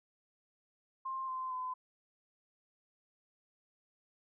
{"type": "tone with pitch steps", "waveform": "sine", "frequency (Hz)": [1056, 1036.7, 1017.7], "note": ["C6", "C6", "C6"], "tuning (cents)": [16, -16, -48], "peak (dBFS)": -36, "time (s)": [1.05, 1.74], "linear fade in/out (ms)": 10, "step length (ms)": 230, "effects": []}